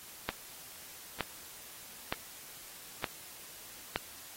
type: click train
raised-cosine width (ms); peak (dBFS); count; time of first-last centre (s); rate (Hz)
0.3; -15; 5; 0.29-3.96; 1.09
effects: white hiss -50 dBFS RMS until 4.36 s + AAC 48 kbps